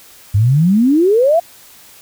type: exponential sweep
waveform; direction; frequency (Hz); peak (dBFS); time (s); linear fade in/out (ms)
sine; up; 95.9 to 706; -8; 0.34-1.4; 10
effects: white hiss -42 dBFS RMS until 2.01 s